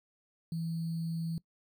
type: tone with sample-and-hold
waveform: sine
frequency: 164.8 Hz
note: E3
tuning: in tune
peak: -32 dBFS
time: 0.52-1.38 s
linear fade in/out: 2 ms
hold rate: 4410 Hz
effects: noise-tail reverb RT60 0.1 s tail -21 dB re dry